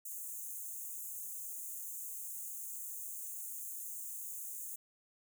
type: high-pass noise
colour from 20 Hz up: white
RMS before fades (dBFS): -44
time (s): 0.05-4.76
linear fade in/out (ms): 5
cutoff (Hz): 6400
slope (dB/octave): 96
effects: none